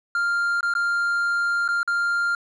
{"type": "tone with dropouts", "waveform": "triangle", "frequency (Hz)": 1396.9, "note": "F6", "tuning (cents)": 0, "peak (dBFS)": -18, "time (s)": [0.15, 2.35], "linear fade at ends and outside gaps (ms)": 2, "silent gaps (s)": [[0.608, 0.629], [0.738, 0.751], [1.679, 1.687], [1.831, 1.876]], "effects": ["resampled to 24000 Hz"]}